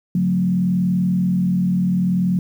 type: tone with frequency modulation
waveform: sine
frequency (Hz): 182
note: F#3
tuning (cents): -28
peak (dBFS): -15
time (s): 0.15-2.39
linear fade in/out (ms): 2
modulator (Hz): 40.6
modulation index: 0.68
effects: 8-bit